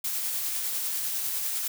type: noise with tremolo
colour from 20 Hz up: blue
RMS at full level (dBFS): -29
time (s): 0.04-1.68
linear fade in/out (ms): 5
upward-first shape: sine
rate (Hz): 10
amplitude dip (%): 25
effects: none